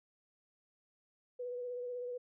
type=tone with vibrato; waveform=sine; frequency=491.9 Hz; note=B4; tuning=7 cents flat; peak=-38 dBFS; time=1.39-2.18 s; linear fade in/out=10 ms; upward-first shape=sine; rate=16 Hz; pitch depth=24 cents each way; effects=none